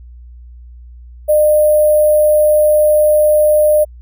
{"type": "tone with sample-and-hold", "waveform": "sine", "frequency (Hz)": 606, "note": "D#5", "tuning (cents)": -46, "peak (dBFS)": -7, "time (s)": [1.28, 3.85], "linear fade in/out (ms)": 20, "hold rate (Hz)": 11025, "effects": ["added 60 Hz sine -33 dBFS peak until 4.01 s"]}